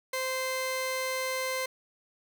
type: tone pair together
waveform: sawtooth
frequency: 520 / 1040 Hz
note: C5 / C6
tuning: -11 / -11 cents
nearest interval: octave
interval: 1200 cents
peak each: -28 / -27 dBFS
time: 0.13-1.66 s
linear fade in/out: 5 ms
effects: none